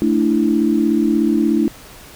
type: chord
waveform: sine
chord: A suspended fourth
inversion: none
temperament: just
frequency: 220 / 293.3 / 330 Hz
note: A3 / D4 / E4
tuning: 0 / -2 / +2 cents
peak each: -17 dBFS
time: 0.02-1.68 s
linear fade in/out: 0 ms
effects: pink hiss -40 dBFS RMS until 2.15 s